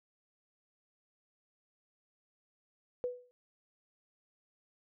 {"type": "tone with exponential decay", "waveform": "sine", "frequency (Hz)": 493.9, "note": "B4", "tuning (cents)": 0, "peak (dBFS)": -29, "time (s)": [3.04, 3.31], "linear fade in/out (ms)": 0, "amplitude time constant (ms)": 58, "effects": []}